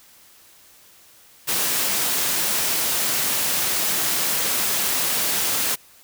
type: high-pass noise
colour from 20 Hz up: white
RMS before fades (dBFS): -22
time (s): 1.47-5.76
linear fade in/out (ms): 20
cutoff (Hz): 110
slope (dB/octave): 12
effects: white hiss -51 dBFS RMS until 6.03 s